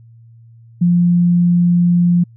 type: tone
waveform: sine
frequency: 174.61 Hz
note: F3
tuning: in tune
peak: -9 dBFS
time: 0.81-2.24 s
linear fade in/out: 10 ms
effects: added 115 Hz sine -40 dBFS peak until 2.36 s